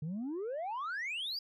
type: exponential sweep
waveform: sine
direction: up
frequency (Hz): 145 to 4955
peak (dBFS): -33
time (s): 0.02-1.39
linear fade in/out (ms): 5
effects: tanh soft clip ceiling -34 dBFS